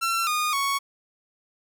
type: tone with pitch steps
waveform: sawtooth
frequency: 1352 / 1225.5 / 1110.9 Hz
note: E6 / D#6 / C#6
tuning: +43 / -27 / +3 cents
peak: -19 dBFS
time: 0.01-0.79 s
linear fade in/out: 20 ms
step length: 260 ms
effects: none